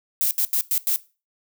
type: noise bursts at uneven times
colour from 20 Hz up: violet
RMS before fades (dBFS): -21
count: 5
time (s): 0.21-0.31 / 0.38-0.45 / 0.53-0.61 / 0.71-0.78 / 0.87-0.96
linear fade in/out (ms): 0
effects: noise-tail reverb RT60 0.3 s tail -18 dB re dry